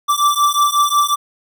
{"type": "beating tone pair", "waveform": "square", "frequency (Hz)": [1166, 1171.5], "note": ["D6", "D6"], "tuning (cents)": [-13, -5], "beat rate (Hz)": 5.5, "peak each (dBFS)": -16, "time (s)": [0.08, 1.16], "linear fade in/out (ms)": 20, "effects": []}